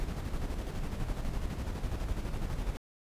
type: noise with tremolo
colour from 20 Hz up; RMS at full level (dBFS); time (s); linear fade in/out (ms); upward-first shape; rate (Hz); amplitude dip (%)
brown; -33; 0-2.77; 0; square; 12; 40
effects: resampled to 32000 Hz